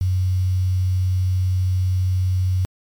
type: tone with quantisation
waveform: sine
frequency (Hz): 92.5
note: F#2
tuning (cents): 0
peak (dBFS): -16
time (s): 0.01-2.65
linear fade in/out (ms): 0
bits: 7
effects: MP3 96 kbps

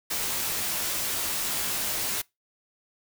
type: noise with comb filter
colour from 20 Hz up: white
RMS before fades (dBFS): -29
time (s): 0.1-2.22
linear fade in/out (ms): 10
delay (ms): 17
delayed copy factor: -0.6
effects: noise-tail reverb RT60 0.2 s tail -24 dB re dry

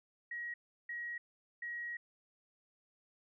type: tone bursts at uneven times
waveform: sine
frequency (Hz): 1900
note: A#6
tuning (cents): +33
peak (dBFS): -39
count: 3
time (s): 0.31-0.54 / 0.89-1.18 / 1.62-1.97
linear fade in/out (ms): 5
effects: none

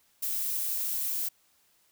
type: noise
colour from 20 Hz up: violet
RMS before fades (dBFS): -31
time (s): 0.22-1.29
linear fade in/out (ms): 10
effects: white hiss -67 dBFS RMS until 1.91 s

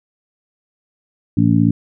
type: harmonic tone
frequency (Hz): 56.6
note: A1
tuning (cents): +50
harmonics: 2 / 3 / 4 / 5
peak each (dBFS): -16 / -16 / -16 / -16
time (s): 1.37-1.71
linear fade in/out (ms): 5
effects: none

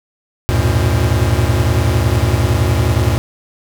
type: tone cluster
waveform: square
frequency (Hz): 74 / 92.9 / 110.7 / 121.5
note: D2 / F#2 / A2 / B2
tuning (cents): +14 / +7 / +11 / -28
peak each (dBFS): -18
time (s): 0.49-3.18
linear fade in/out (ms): 0
effects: none

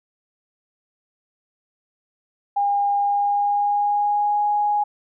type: tone with pitch glide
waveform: sine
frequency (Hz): 809 to 829.3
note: G#5 to G#5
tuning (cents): -46 to -3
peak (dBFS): -17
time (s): 2.56-4.84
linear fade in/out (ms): 10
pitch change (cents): +43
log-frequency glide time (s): 2.95-4.43
effects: none

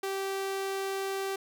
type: tone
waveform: sawtooth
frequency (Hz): 388.9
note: G4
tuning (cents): -14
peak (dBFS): -27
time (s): 0.03-1.36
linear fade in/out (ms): 5
effects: none

